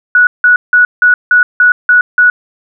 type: tone bursts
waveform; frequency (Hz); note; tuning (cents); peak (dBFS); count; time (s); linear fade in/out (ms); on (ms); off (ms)
sine; 1468; F#6; -14; -3; 8; 0.15-2.3; 2; 120; 170
effects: none